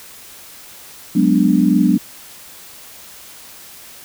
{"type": "chord", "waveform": "sine", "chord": "G# half-diminished seventh", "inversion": "third", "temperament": "equal", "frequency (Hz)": [185, 207.7, 246.9, 293.7], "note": ["F#3", "G#3", "B3", "D4"], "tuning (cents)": [0, 0, 0, 0], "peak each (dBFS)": -16, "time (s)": [1.15, 1.98], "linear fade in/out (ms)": 10, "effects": ["white hiss -39 dBFS RMS until 4.04 s"]}